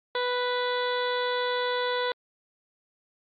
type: harmonic tone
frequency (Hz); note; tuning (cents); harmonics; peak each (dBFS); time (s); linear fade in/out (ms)
493.9; B4; 0; 1 / 2 / 3 / 4 / 5 / 6 / 7 / 8 / 9; -28 / -31 / -34 / -37 / -47 / -48 / -36 / -38 / -49; 0.15-2.12; 2
effects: Opus 48 kbps